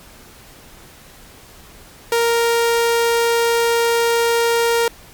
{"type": "tone", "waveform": "sawtooth", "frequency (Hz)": 466.2, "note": "A#4", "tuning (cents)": 0, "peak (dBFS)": -10, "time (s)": [2.12, 4.88], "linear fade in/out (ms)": 2, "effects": ["pink hiss -43 dBFS RMS until 5.13 s", "MP3 96 kbps"]}